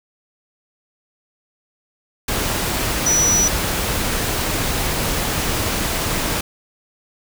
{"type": "tone in noise", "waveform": "sine", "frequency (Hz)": 5900, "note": "F#8", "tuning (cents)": -6, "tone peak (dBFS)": -14, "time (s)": [3.06, 3.48], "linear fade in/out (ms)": 5, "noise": "pink", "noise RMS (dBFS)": -21, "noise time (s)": [2.28, 6.41], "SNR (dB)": 4, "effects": []}